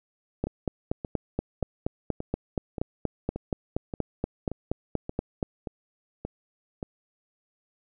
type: two click trains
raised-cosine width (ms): 2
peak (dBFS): -13 / -19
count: 22 / 12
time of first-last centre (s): 0.44-5.428 / 0.47-6.828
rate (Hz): 4.21 / 1.73
effects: none